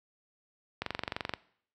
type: click train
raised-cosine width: 0.3 ms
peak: -16 dBFS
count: 13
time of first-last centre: 0.82-1.337 s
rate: 23.2 Hz
effects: noise-tail reverb RT60 0.6 s tail -20 dB re dry + high-pass 60 Hz 12 dB/octave